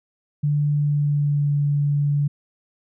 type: tone with pitch glide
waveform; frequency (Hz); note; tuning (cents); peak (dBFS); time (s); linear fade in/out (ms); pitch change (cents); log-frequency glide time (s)
sine; 146.83 to 144.47; D3 to D3; 0 to -28; -17; 0.43-2.28; 10; -28; 0.73-1.53
effects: none